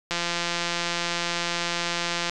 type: click train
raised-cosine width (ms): 0.2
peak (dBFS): -9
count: 377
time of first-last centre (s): 0.11-2.296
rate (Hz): 172
effects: resampled to 24000 Hz